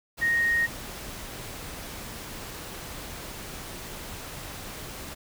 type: tone in noise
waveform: sine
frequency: 1864.7 Hz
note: A#6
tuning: in tune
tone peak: -21 dBFS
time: 0.21-0.67 s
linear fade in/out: 20 ms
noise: pink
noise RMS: -39 dBFS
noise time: 0.17-5.15 s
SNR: +15 dB
effects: none